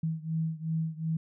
sine beating tone pair, 160 / 162.7 Hz, D#3 / E3, +49 / -22 cents, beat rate 2.7 Hz, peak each -31 / -33 dBFS, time 0.03-1.17 s, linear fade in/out 5 ms, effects none

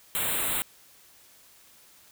white band-stop noise, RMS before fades -28 dBFS, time 0.15-0.62 s, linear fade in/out 0 ms, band 4000 to 7500 Hz, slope 96 dB/octave, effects white hiss -56 dBFS RMS until 2.11 s

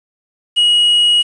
triangle tone with quantisation, 2900 Hz, F#7, 35 cents flat, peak -7 dBFS, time 0.56-1.23 s, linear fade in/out 20 ms, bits 6, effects resampled to 24000 Hz

